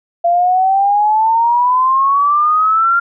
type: exponential sweep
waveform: sine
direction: up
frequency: 682 to 1396.9 Hz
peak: -9 dBFS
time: 0.24-3 s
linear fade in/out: 10 ms
effects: none